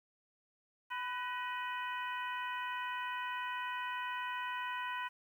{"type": "harmonic tone with a mistuned harmonic", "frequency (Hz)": 498.2, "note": "B4", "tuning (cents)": 15, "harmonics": [2, 3, 4, 5, 6], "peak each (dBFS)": [-39, -43, -45, -47, -49], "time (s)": [0.9, 5.09], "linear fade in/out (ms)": 20, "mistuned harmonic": 4, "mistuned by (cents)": -77, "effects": ["11-bit"]}